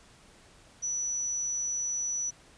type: tone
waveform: sine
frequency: 5920 Hz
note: F#8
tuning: in tune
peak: -29 dBFS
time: 0.82-2.31 s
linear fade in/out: 20 ms
effects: pink hiss -57 dBFS RMS until 2.57 s + resampled to 22050 Hz